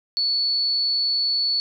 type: tone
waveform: sine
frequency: 4435 Hz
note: C#8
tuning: in tune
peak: -19 dBFS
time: 0.17-1.6 s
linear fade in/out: 0 ms
effects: none